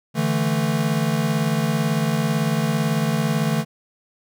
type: chord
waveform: square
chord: D suspended second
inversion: none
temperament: equal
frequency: 146.83 / 164.81 / 220 Hz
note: D3 / E3 / A3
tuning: 0 / 0 / 0 cents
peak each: -24 dBFS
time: 0.14-3.65 s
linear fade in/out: 50 ms
effects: none